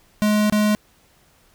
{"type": "tone with dropouts", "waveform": "square", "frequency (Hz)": 210.7, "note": "G#3", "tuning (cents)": 25, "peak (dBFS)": -16, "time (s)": [0.22, 0.75], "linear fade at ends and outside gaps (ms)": 0, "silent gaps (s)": [0.498, 0.524], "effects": ["pink hiss -57 dBFS RMS until 1.54 s"]}